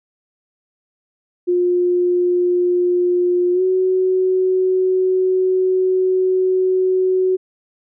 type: tone with pitch glide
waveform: sine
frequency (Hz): 355.9 to 372.5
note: F4 to F#4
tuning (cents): +33 to +12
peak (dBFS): -13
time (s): 1.47-7.37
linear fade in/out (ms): 20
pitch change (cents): +79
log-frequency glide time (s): 3.53-3.62
effects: none